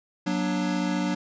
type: chord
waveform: square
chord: Gb augmented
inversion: none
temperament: equal with one note detuned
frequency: 185 / 238.5 / 293.7 Hz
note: Gb3 / Bb3 / D4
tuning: 0 / +40 / 0 cents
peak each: -28 / -32 / -29 dBFS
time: 0.26-1.15 s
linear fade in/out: 10 ms
effects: resampled to 16000 Hz